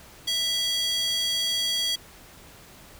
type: tone with high-pass filter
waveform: square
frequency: 659.3 Hz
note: E5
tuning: in tune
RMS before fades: -26 dBFS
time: 0.27-1.96 s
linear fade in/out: 10 ms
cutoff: 3700 Hz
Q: 7.3
effects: pink hiss -49 dBFS RMS until 2.99 s